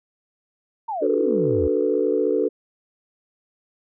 sine exponential sweep, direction down, 950 to 72 Hz, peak -24 dBFS, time 0.88-1.68 s, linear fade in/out 10 ms
sine chord, B minor seventh, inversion first, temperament equal, 293.7 / 370 / 440 / 493.9 Hz, D4 / F#4 / A4 / B4, 0 / 0 / 0 / 0 cents, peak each -25 / -24 / -21 / -24 dBFS, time 1.01-2.49 s, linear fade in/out 20 ms
effects tanh soft clip ceiling -6 dBFS

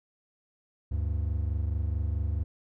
triangle tone pair together, 73.42 / 98 Hz, D2 / G2, 0 / 0 cents, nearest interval perfect fourth, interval 500 cents, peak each -26 / -30 dBFS, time 0.91-2.44 s, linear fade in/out 10 ms, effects none

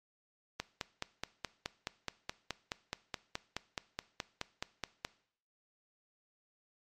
click train, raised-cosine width 0.2 ms, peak -18 dBFS, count 22, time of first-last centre 0.6-5.049 s, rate 4.72 Hz, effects noise-tail reverb RT60 0.6 s tail -19 dB re dry + MP3 64 kbps

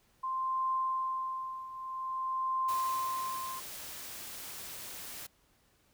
sine tone with tremolo, 1046.5 Hz, C6, in tune, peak -28 dBFS, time 0.23-3.6 s, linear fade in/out 10 ms, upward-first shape triangle, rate 0.51 Hz, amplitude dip 80%
white noise, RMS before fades -44 dBFS, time 2.68-5.27 s, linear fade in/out 10 ms
effects pink hiss -69 dBFS RMS until 5.93 s

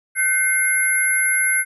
sine tone cluster, 1523 / 2116 / 11110 Hz, F#6 / C7 / F9, +50 / +19 / -10 cents, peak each -20 dBFS, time 0.15-1.65 s, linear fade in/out 50 ms, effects none

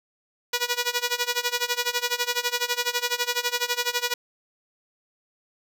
5% pulse tone with tremolo, 485.3 Hz, B4, 30 cents flat, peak -9 dBFS, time 0.53-4.14 s, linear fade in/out 5 ms, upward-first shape sine, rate 12 Hz, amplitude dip 90%, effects none

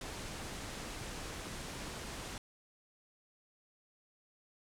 pink low-pass noise, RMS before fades -44 dBFS, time 0.01-2.38 s, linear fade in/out 2 ms, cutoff 9900 Hz, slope 24 dB/octave, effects none

